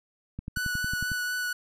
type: click train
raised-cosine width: 5 ms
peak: -22 dBFS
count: 9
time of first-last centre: 0.39-1.117 s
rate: 11 Hz
type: tone with vibrato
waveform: 45% pulse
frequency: 1480 Hz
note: F#6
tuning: in tune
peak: -28 dBFS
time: 0.56-1.53 s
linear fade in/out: 5 ms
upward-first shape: triangle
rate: 4.1 Hz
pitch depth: 13 cents each way
effects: none